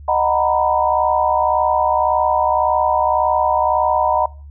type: chord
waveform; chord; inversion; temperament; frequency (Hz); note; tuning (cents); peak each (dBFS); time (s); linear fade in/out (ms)
sine; B major seventh; first; just; 617.4 / 740.8 / 926 / 987.8; D#5 / F#5 / A#5 / B5; -14 / +2 / -12 / 0; -19; 0.08-4.26; 5
effects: noise-tail reverb RT60 0.4 s tail -23 dB re dry + added 72 Hz sine -34 dBFS peak until 4.5 s